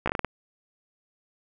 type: slowing click train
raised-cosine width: 0.5 ms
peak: -10 dBFS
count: 7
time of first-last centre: 0.06-0.247 s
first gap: 15 ms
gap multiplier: 1.29
effects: none